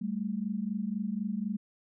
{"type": "tone pair together", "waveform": "sine", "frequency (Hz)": [196, 220], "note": ["G3", "A3"], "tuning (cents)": [0, 0], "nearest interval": "major second", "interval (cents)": 200, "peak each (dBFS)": [-33, -33], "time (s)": [0.01, 1.57], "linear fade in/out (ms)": 10, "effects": []}